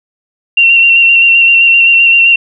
sine tone with vibrato, 2742 Hz, F7, 32 cents flat, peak -3 dBFS, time 0.57-2.36 s, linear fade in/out 5 ms, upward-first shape square, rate 7.7 Hz, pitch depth 18 cents each way, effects none

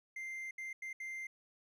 triangle tone bursts at uneven times, 2091 Hz, C7, 2 cents flat, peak -39 dBFS, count 4, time 0.16-0.51 / 0.58-0.73 / 0.82-0.93 / 1-1.27 s, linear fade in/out 5 ms, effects none

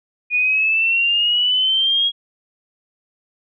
sine exponential sweep, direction up, 2450 to 3307 Hz, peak -14 dBFS, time 0.3-2.12 s, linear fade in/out 50 ms, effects none

